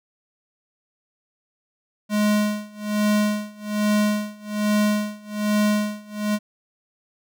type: tone with tremolo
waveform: square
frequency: 209.6 Hz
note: G#3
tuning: 16 cents sharp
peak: -17 dBFS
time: 2.09-6.39 s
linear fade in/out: 50 ms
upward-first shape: sine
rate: 1.2 Hz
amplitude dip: 95%
effects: none

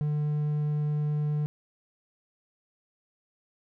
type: tone with hard clipping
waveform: triangle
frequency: 149.2 Hz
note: D3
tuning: 28 cents sharp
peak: -26 dBFS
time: 0.01-1.46 s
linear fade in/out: 0 ms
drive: 6 dB
effects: none

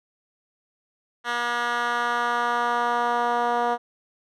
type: tone with band-pass filter sweep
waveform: 10% pulse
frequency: 239.5 Hz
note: A#3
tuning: 47 cents sharp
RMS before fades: -24 dBFS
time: 1.24-3.78 s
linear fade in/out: 50 ms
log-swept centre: 1900 to 730 Hz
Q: 1.3
effects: none

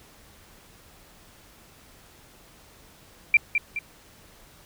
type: tone with echo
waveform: sine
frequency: 2360 Hz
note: D7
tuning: 8 cents sharp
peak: -12 dBFS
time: 3.34-3.37 s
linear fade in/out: 2 ms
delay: 210 ms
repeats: 2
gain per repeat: -7 dB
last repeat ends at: 3.79 s
effects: pink hiss -53 dBFS RMS until 4.65 s

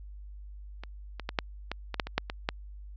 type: clicks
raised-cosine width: 0.3 ms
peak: -25 / -21 / -16 / -9 / -16 / -18 / -9 / -21 / -9 / -18 / -11 dBFS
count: 11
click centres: 0.836 / 1.197 / 1.291 / 1.388 / 1.716 / 1.943 / 1.998 / 2.07 / 2.18 / 2.299 / 2.489 s
effects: added 50 Hz sine -42 dBFS peak until 2.96 s + resampled to 16000 Hz

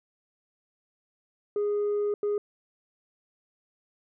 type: tone bursts at uneven times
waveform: sine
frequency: 412.9 Hz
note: G#4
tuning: 10 cents flat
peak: -22 dBFS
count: 2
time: 1.56-2.14 / 2.23-2.38 s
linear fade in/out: 2 ms
effects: tanh soft clip ceiling -23 dBFS

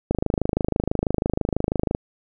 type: click train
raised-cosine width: 2 ms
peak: -7 dBFS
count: 49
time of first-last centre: 0.11-1.949 s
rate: 26.1 Hz
effects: none

